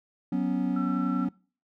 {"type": "chord", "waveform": "triangle", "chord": "F# suspended fourth", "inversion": "none", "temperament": "just", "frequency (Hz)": [185, 246.7, 277.5], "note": ["F#3", "B3", "C#4"], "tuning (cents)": [0, -2, 2], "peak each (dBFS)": -27, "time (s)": [0.32, 1.29], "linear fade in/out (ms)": 5}
{"type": "tone", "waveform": "sine", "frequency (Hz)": 1342, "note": "E6", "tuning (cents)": 31, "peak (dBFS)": -35, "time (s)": [0.76, 1.25], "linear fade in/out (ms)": 5}
{"effects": ["noise-tail reverb RT60 0.4 s tail -24 dB re dry"]}